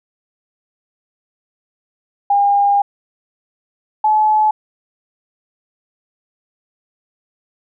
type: tone pair in turn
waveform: sine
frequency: 807 / 857.7 Hz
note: G#5 / A5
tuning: -50 / -44 cents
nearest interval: minor second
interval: 106 cents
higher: second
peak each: -10 dBFS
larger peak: neither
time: 2.3-2.82 / 4.04-4.51 s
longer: first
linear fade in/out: 5 ms
effects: none